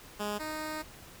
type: tone pair in turn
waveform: 10% pulse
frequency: 207.7 / 309.6 Hz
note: G#3 / D#4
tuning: 0 / -9 cents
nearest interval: perfect fifth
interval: 691 cents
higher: second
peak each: -24 / -27 dBFS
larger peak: first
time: 0.19-0.39 / 0.39-0.83 s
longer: second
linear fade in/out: 20 ms
effects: pink hiss -51 dBFS RMS until 1.2 s